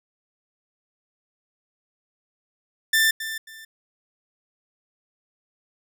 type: tone with echo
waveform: sawtooth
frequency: 1779 Hz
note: A6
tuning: 19 cents sharp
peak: -13 dBFS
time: 2.93-3.11 s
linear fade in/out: 5 ms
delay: 270 ms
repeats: 2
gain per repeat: -12 dB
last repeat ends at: 3.65 s
effects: none